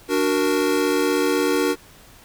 square chord, D augmented, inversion none, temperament equal, 293.7 / 370 / 466.2 Hz, D4 / F#4 / A#4, 0 / 0 / 0 cents, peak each -23 dBFS, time 0.08-1.76 s, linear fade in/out 50 ms, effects pink hiss -48 dBFS RMS until 2.24 s

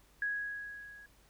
sine tone with level ramp, 1661.2 Hz, G#6, in tune, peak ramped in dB -30 to -51 dBFS, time 0.22-1.06 s, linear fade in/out 2 ms, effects added 50 Hz sine -66 dBFS peak until 1.29 s + pink hiss -66 dBFS RMS until 1.29 s

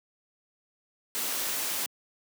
white noise, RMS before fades -31 dBFS, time 1.15-1.86 s, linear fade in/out 0 ms, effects high-pass 200 Hz 12 dB/octave

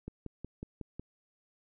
click train, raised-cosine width 3 ms, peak -27 dBFS, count 6, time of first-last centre 0.08-0.996 s, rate 5.46 Hz, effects none

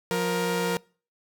sawtooth tone pair together, 177.9 / 469.8 Hz, F3 / A#4, +32 / +13 cents, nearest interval octave + perfect fourth, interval 1681 cents, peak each -24 / -22 dBFS, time 0.11-0.77 s, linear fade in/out 0 ms, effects noise-tail reverb RT60 0.4 s tail -25 dB re dry

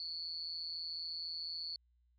sine tone with amplitude modulation, 4435 Hz, C#8, in tune, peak -35 dBFS, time 0-1.76 s, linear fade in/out 2 ms, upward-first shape sine, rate 164 Hz, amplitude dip 95%, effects added 60 Hz sine -69 dBFS peak until 2.18 s + MP3 48 kbps

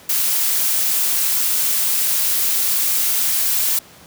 blue noise, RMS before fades -18 dBFS, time 0.09-3.79 s, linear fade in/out 5 ms, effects pink hiss -44 dBFS RMS until 4.06 s + high-pass 100 Hz 12 dB/octave

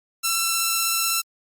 5% pulse tone with vibrato, 1342 Hz, E6, 31 cents sharp, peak -9 dBFS, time 0.23-1.22 s, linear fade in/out 20 ms, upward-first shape sine, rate 16 Hz, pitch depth 9 cents each way, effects Opus 32 kbps

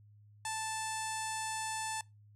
sawtooth tone with low-pass filter, 880 Hz, A5, in tune, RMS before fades -38 dBFS, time 0.45-2.01 s, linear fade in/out 2 ms, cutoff 8700 Hz, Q 4.3, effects noise-tail reverb RT60 0.2 s tail -22 dB re dry + added 104 Hz sine -57 dBFS peak until 2.35 s

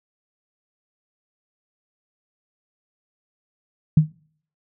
sine tone with exponential decay, 154.9 Hz, D#3, 7 cents flat, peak -6 dBFS, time 3.97-4.12 s, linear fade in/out 5 ms, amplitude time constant 32 ms, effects noise-tail reverb RT60 0.6 s tail -26 dB re dry

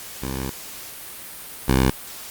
10% pulse tone pair in turn, 66.3 / 65.35 Hz, C2 / C2, +23 / -1 cents, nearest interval unison, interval 24 cents, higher first, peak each -18 / -7 dBFS, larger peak second, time 0.22-0.5 / 1.68-1.9 s, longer first, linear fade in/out 5 ms, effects white hiss -37 dBFS RMS until 2.3 s + Opus 48 kbps

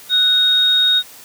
sine tone pair together, 1480 / 3736 Hz, F#6 / A#7, 0 / +3 cents, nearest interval octave + major third, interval 1603 cents, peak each -23 / -11 dBFS, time 0.09-1.03 s, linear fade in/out 50 ms, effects white hiss -40 dBFS RMS until 1.24 s + high-pass 80 Hz 12 dB/octave

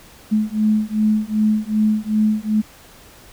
sine beating tone pair, 213.3 / 215.9 Hz, G#3 / A3, +46 / -33 cents, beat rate 2.6 Hz, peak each -18 dBFS, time 0.31-2.62 s, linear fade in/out 20 ms, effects pink hiss -45 dBFS RMS until 3.32 s

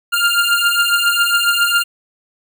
25% pulse beating tone pair, 1396.9 / 1404.2 Hz, F6 / F6, 0 / +9 cents, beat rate 7.3 Hz, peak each -12 dBFS, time 0.12-1.84 s, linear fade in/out 20 ms, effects none

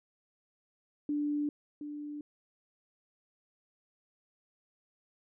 sine tone pair in turn, 293.7 / 294.8 Hz, D4 / D4, 0 / +7 cents, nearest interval unison, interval 7 cents, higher second, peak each -29 / -38 dBFS, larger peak first, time 1.09-1.49 / 1.81-2.21 s, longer neither, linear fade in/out 2 ms, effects none

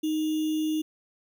sine tone with sample-and-hold, 311.1 Hz, D#4, in tune, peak -24 dBFS, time 0.03-0.82 s, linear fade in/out 10 ms, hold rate 3150 Hz, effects none

